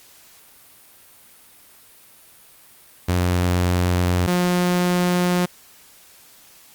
sawtooth tone pair in turn, 89.3 / 178.25 Hz, F2 / F3, +39 / +36 cents, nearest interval octave, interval 1197 cents, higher second, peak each -13 dBFS, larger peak neither, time 3.08-4.27 / 4.27-5.46 s, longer neither, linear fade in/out 10 ms, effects white hiss -49 dBFS RMS until 6.74 s + Opus 48 kbps

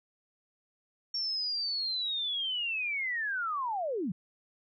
sine linear sweep, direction down, 5510 to 155.3 Hz, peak -30 dBFS, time 1.14-4.12 s, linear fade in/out 5 ms, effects none

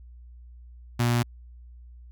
sawtooth tone with notch filter, 120 Hz, B2, 49 cents flat, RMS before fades -23 dBFS, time 0.99-1.23 s, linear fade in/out 10 ms, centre 480 Hz, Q 1.8, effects added 60 Hz sine -44 dBFS peak until 2.11 s

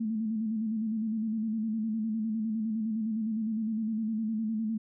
sine tone with vibrato, 220 Hz, A3, in tune, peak -28 dBFS, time 0-4.78 s, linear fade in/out 10 ms, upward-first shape square, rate 9.8 Hz, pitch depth 48 cents each way, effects none

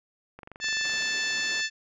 click train, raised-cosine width 0.5 ms, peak -28 dBFS, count 16, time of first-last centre 0.39-1.023 s, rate 23.7 Hz
harmonic tone, 880 Hz, A5, in tune, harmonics 2 / 3 / 4 / 5 / 6 / 7 / 8, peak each -29 / -33 / -35 / -35 / -37 / -40 / -39 dBFS, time 0.6-1.7 s, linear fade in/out 50 ms
pink band-pass noise, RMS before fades -45 dBFS, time 0.83-1.62 s, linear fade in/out 20 ms, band 230 to 4900 Hz, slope 12 dB/octave
effects none

